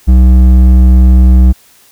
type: tone with hard clipping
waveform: sine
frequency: 63 Hz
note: B1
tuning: 35 cents sharp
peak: -3 dBFS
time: 0.07-1.53 s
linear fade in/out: 20 ms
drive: 8 dB
effects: white hiss -44 dBFS RMS until 1.91 s